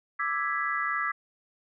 sine chord, E dominant seventh, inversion third, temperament equal, 1174.7 / 1318.5 / 1661.2 / 1975.5 Hz, D6 / E6 / G#6 / B6, 0 / 0 / 0 / 0 cents, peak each -32 dBFS, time 0.19-1.12 s, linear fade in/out 10 ms, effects none

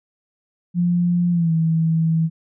sine tone with pitch glide, 175 to 162.34 Hz, F3 to E3, +4 to -26 cents, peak -15 dBFS, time 0.74-2.3 s, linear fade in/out 50 ms, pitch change -130 cents, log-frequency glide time 1.31-1.52 s, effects none

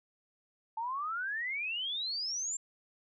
sine exponential sweep, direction up, 875 to 7459 Hz, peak -33 dBFS, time 0.77-2.57 s, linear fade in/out 5 ms, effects none

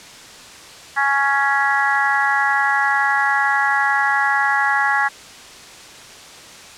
harmonic tone, 277.8 Hz, C#4, 4 cents sharp, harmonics 3 / 4 / 5 / 6 / 7, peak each -20 / -23 / -24 / -19 / -22 dBFS, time 0.96-5.09 s, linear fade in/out 20 ms, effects white hiss -39 dBFS RMS until 6.77 s + low-pass 7000 Hz 12 dB/octave

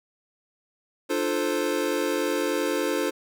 square chord, D minor seventh, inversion none, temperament equal with one note detuned, 298.8 / 349.2 / 440 / 523.3 Hz, D4 / F4 / A4 / C5, +30 / 0 / 0 / 0 cents, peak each -30 dBFS, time 1.09-3.11 s, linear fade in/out 20 ms, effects none

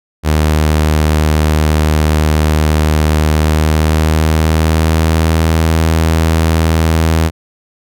sawtooth tone with pitch glide, 77 to 80.78 Hz, D#2 to E2, -17 to -35 cents, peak -5 dBFS, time 0.23-7.31 s, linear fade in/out 50 ms, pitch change +82 cents, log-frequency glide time 3.25-5.41 s, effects none

